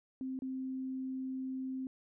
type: tone with dropouts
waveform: sine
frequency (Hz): 261.6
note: C4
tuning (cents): 0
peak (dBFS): -36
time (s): 0.21-1.87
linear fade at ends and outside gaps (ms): 1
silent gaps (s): 0.39-0.421
effects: none